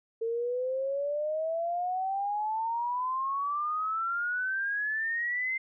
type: exponential sweep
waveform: sine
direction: up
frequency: 450 to 2093 Hz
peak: -28 dBFS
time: 0.21-5.58 s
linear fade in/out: 10 ms
effects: none